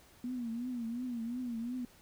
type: tone with vibrato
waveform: sine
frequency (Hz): 239.8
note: A#3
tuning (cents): +49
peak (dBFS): -35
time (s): 0.24-1.85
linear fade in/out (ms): 2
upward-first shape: triangle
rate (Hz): 2.8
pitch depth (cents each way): 120
effects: pink hiss -61 dBFS RMS until 2.01 s